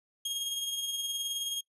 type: tone with tremolo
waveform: sawtooth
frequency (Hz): 3256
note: G#7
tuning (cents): -35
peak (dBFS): -27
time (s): 0.25-1.61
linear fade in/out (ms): 5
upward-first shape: sine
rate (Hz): 19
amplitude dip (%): 40
effects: noise-tail reverb RT60 0.1 s tail -24 dB re dry + resampled to 32000 Hz